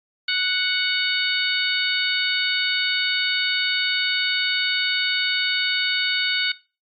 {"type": "harmonic tone", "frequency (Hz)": 740, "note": "F#5", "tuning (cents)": 0, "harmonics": [2, 3, 4, 5, 6], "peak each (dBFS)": [-26, -26, -26, -26, -26], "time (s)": [0.28, 6.52], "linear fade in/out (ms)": 5, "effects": ["noise-tail reverb RT60 0.3 s tail -19 dB re dry", "MP3 48 kbps"]}